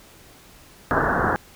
white low-pass noise, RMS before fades -21 dBFS, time 0.91-1.36 s, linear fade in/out 0 ms, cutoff 1700 Hz, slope 96 dB/octave, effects pink hiss -49 dBFS RMS until 1.55 s

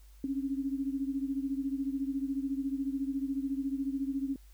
sine beating tone pair, 269.7 / 283.7 Hz, C#4 / C#4, -47 / +40 cents, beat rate 14 Hz, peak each -32 / -36 dBFS, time 0.24-4.36 s, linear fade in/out 2 ms, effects added 50 Hz sine -52 dBFS peak until 4.53 s + white hiss -66 dBFS RMS until 4.53 s

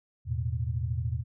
sine chord, E suspended fourth, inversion none, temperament equal with one note detuned, 81.46 / 110 / 123.47 Hz, E2 / A2 / B2, -20 / 0 / 0 cents, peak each -32 dBFS, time 0.25-1.24 s, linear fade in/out 50 ms, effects none

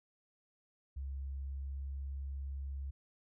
sine tone with pitch glide, 68.1 to 68.57 Hz, C#2 to C#2, -30 to -18 cents, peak -38 dBFS, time 0.96-2.91 s, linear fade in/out 10 ms, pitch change +12 cents, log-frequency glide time 1.33-1.96 s, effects none

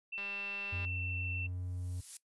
sine tone, 2686 Hz, E7, 32 cents sharp, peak -38 dBFS, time 0.12-1.47 s, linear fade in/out 10 ms
click train, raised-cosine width 0.3 ms, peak -33 dBFS, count 135, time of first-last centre 0.18-0.85 s, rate 200 Hz
triangle tone with pitch glide, 90.7 to 90.07 Hz, F#2 to F#2, -34 to -46 cents, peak -35 dBFS, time 0.72-2.01 s, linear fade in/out 10 ms, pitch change -12 cents, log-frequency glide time 1.32-1.75 s
violet noise with exponential growth, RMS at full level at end -39 dBFS, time 1.48-2.17 s, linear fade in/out 2 ms, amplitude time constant 150 ms
effects noise-tail reverb RT60 0.1 s tail -18 dB re dry + resampled to 24000 Hz

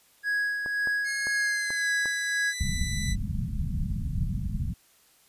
triangle tone with tremolo, 1661.2 Hz, G#6, in tune, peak -22 dBFS, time 0.23-2.54 s, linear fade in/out 50 ms, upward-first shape sine, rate 1.9 Hz, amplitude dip 45%
clicks, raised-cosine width 1 ms, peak -25 dBFS, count 5, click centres 0.661 / 0.873 / 1.27 / 1.705 / 2.057 s
15% pulse tone with pitch glide, 2155 to 1987.6 Hz, C#7 to B6, -49 to +11 cents, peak -26 dBFS, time 1.04-3.16 s, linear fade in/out 50 ms, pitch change -140 cents, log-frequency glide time 1.32-1.92 s
pink low-pass noise, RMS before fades -29 dBFS, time 2.6-4.74 s, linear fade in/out 10 ms, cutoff 210 Hz, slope 48 dB/octave
effects white hiss -61 dBFS RMS until 5.28 s + resampled to 32000 Hz

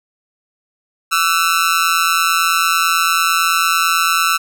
sawtooth tone with amplitude modulation, 1329 Hz, E6, 14 cents sharp, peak -5 dBFS, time 1.11-4.38 s, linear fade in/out 20 ms, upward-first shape sine, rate 169 Hz, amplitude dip 90%, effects none

